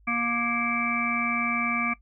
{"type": "harmonic tone with a mistuned harmonic", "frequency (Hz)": 236, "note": "A#3", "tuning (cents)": 22, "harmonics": [1, 3, 5, 7, 9, 10], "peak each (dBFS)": [-30, -37, -29, -39, -36, -27], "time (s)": [0.07, 1.94], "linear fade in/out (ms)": 10, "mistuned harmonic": 10, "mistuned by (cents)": -33, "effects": ["noise-tail reverb RT60 0.1 s tail -19 dB re dry", "added 51 Hz sine -54 dBFS peak until 2.01 s"]}